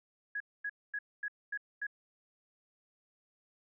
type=tone bursts; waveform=sine; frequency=1669 Hz; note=G#6; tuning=8 cents sharp; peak=-34 dBFS; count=6; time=0.35-1.868 s; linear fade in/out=5 ms; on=53 ms; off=240 ms; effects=none